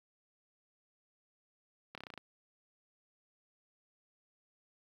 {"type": "slowing click train", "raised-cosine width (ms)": 0.3, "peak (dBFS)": -29, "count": 8, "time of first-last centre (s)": [1.95, 2.177], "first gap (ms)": 27, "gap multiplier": 1.06, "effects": ["high-pass 80 Hz 12 dB/octave", "10-bit"]}